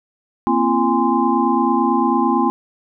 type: tone cluster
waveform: sine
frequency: 235.4 / 264.4 / 339.7 / 821 / 1038 Hz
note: A#3 / C4 / F4 / G#5 / C6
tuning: +17 / +18 / -48 / -20 / -14 cents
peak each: -20 dBFS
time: 0.47-2.5 s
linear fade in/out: 0 ms
effects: none